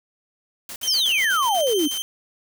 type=noise bursts; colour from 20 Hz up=white; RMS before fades=-35 dBFS; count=11; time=0.69-1.98 s; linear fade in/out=2 ms; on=70 ms; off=52 ms
type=tone with vibrato; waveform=sawtooth; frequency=3110 Hz; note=G7; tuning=14 cents flat; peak=-22 dBFS; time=0.83-2.02 s; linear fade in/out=0 ms; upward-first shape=sine; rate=13 Hz; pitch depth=14 cents each way
type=exponential sweep; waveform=sine; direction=down; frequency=5920 to 277.2 Hz; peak=-18 dBFS; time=0.87-1.88 s; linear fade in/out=10 ms
effects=none